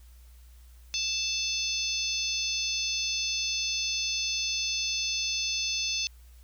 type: harmonic tone with a mistuned harmonic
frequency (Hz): 880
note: A5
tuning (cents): 0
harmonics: 3 / 4 / 5 / 6 / 7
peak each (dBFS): -34 / -34 / -34 / -34 / -34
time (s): 0.94-6.07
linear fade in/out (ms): 0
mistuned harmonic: 6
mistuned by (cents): -30
effects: added 60 Hz sine -49 dBFS peak until 6.43 s + white hiss -63 dBFS RMS until 6.43 s